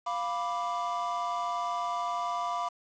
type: chord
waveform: triangle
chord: B diminished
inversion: second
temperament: equal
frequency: 698.5 / 987.8 / 1174.7 Hz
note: F5 / B5 / D6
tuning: 0 / 0 / 0 cents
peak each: -32 dBFS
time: 0.06-2.69 s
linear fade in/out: 10 ms
effects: resampled to 16000 Hz + 8-bit